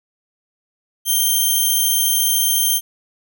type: tone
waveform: 5% pulse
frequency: 3157 Hz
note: G7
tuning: 12 cents sharp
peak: -6 dBFS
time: 1.05-2.81 s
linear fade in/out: 50 ms
effects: none